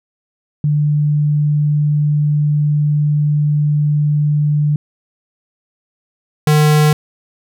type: tone pair in turn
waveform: sine / square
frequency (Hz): 148.4 / 151.26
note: D3 / D#3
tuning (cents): +18 / -49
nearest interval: unison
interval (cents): 33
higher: second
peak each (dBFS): -11 / -9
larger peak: second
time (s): 0.64-4.76 / 6.47-6.93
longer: first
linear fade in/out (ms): 2
effects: none